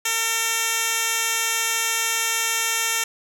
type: tone with band-pass filter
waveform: 10% pulse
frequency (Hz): 453.6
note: A#4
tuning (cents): -47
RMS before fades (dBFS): -23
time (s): 0.05-3.04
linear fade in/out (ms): 5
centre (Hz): 7100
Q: 0.69
effects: none